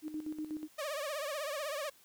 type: tone with tremolo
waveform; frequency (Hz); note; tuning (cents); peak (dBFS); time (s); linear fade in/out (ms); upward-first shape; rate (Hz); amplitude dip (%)
sine; 307.8; D#4; -19; -35; 0.02-0.68; 50; square; 8.2; 65
type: tone with vibrato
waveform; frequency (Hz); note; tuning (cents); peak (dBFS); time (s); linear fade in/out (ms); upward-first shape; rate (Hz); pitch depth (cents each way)
sawtooth; 587.3; D5; 0; -32; 0.78-1.9; 10; triangle; 16; 150
effects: white hiss -63 dBFS RMS until 2.04 s